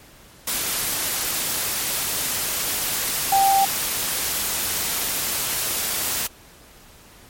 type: tone in noise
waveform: sine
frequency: 784 Hz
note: G5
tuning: in tune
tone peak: -14 dBFS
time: 3.32-3.65 s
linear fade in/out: 5 ms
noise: white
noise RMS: -24 dBFS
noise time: 0.47-6.27 s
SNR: +7 dB
effects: pink hiss -48 dBFS RMS until 7.29 s + MP3 64 kbps